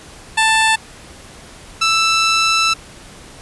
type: tone pair in turn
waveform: 15% pulse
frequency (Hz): 884 / 1324.5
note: A5 / E6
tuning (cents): +8 / +8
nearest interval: perfect fifth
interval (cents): 700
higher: second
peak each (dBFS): -5 / -6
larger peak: first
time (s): 0.37-0.76 / 1.81-2.74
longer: second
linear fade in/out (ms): 10
effects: pink hiss -39 dBFS RMS until 3.41 s + resampled to 24000 Hz